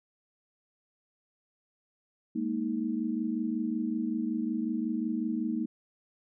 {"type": "chord", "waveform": "sine", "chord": "Ab suspended second", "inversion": "none", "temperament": "equal with one note detuned", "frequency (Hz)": [207.7, 233.1, 313.7], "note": ["Ab3", "Bb3", "Eb4"], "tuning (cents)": [0, 0, 14], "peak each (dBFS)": [-35, -31, -33], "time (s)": [2.35, 5.66], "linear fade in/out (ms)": 10, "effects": []}